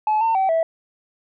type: tone with pitch steps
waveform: sine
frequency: 858 / 903 / 767 / 654 Hz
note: A5 / A5 / G5 / E5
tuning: -44 / +45 / -38 / -14 cents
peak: -14 dBFS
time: 0.07-0.63 s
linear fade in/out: 2 ms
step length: 140 ms
effects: tanh soft clip ceiling -14 dBFS